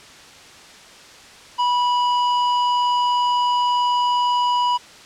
sine tone with hard clipping, 979 Hz, B5, 15 cents flat, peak -18 dBFS, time 1.58-4.78 s, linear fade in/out 20 ms, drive 10 dB, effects white hiss -43 dBFS RMS until 5.05 s + low-pass 6000 Hz 12 dB/octave

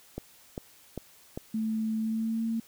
click train, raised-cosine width 2 ms, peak -21 dBFS, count 4, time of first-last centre 0.18-1.375 s, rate 2.51 Hz
sine tone with pitch glide, 220 to 226.6 Hz, A3 to A#3, 0 to -49 cents, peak -27 dBFS, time 1.54-2.6 s, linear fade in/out 5 ms, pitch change +51 cents, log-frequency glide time 1.97-2.47 s
effects white hiss -57 dBFS RMS until 2.67 s

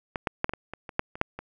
clicks, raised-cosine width 0.5 ms, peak -14 / -10 / -8 / -12 / -17 / -21 / -23 / -7 / -24 / -7 / -21 dBFS, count 11, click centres 0.158 / 0.272 / 0.444 / 0.494 / 0.536 / 0.736 / 0.892 / 0.994 / 1.155 / 1.214 / 1.39 s, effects none

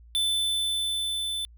square tone with level ramp, 3520 Hz, A7, in tune, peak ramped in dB -23 to -29 dBFS, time 0.15-1.45 s, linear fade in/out 0 ms, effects added 58 Hz sine -48 dBFS peak until 1.57 s

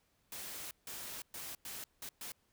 white noise bursts at uneven times, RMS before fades -45 dBFS, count 6, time 0.32-0.71 / 0.87-1.22 / 1.34-1.55 / 1.65-1.84 / 2.02-2.09 / 2.21-2.32 s, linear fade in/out 2 ms, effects pink hiss -75 dBFS RMS until 2.52 s

